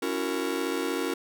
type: chord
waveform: 45% pulse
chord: F# dominant seventh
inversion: second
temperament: just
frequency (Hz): 277.5 / 333 / 370 / 462.5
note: C#4 / E4 / F#4 / A#4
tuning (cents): +2 / +18 / 0 / -14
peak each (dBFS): -33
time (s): 0.02-1.14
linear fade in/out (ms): 5
effects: none